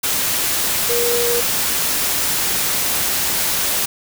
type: tone in noise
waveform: sine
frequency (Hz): 477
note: A#4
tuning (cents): +40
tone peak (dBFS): -18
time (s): 0.89-1.41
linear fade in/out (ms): 10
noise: white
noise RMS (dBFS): -19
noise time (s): 0.03-3.86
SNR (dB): -2
effects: none